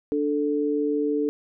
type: tone pair together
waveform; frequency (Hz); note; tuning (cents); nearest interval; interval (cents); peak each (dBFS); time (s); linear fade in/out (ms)
sine; 293.7 / 440; D4 / A4; 0 / 0; perfect fifth; 700; -24; 0.12-1.29; 0
effects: none